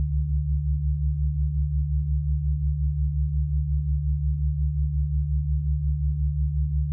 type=tone cluster; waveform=sine; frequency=65.8 / 71.4 / 146.7 Hz; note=C2 / D2 / D3; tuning=+10 / -48 / -2 cents; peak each=-29 / -23 / -27 dBFS; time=0-6.92 s; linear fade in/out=0 ms; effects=none